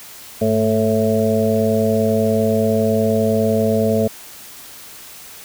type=harmonic tone with a mistuned harmonic; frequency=110 Hz; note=A2; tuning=in tune; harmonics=1 / 2 / 4 / 5 / 6; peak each=-23 / -18 / -19 / -22 / -21 dBFS; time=0.41-4.08 s; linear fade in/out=10 ms; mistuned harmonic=1; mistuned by=-120 cents; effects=white hiss -38 dBFS RMS until 5.44 s